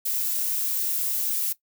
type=noise; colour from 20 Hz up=violet; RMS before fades=-26 dBFS; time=0.05-1.53 s; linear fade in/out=10 ms; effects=noise-tail reverb RT60 0.1 s tail -17 dB re dry